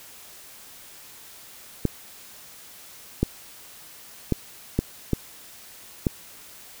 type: clicks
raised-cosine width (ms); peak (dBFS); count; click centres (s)
3; -7; 6; 1.853 / 3.23 / 4.323 / 4.79 / 5.133 / 6.068
effects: white hiss -46 dBFS RMS until 6.8 s